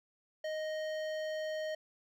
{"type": "tone with hard clipping", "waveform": "sine", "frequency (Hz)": 622.3, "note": "D#5", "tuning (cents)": 0, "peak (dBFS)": -37, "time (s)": [0.44, 1.75], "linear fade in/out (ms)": 5, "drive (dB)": 14, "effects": []}